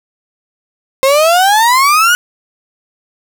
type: exponential sweep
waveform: 35% pulse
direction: up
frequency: 523.3 to 1480 Hz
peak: -5 dBFS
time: 1.03-2.15 s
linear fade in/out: 0 ms
effects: none